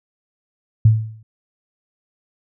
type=tone with exponential decay; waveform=sine; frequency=110 Hz; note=A2; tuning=in tune; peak=-5 dBFS; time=0.85-1.23 s; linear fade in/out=5 ms; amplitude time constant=82 ms; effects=none